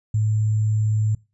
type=tone with sample-and-hold; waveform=sine; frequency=107.8 Hz; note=A2; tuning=35 cents flat; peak=-17 dBFS; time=0.14-1.15 s; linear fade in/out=5 ms; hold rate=7350 Hz; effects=noise-tail reverb RT60 0.3 s tail -24 dB re dry + resampled to 24000 Hz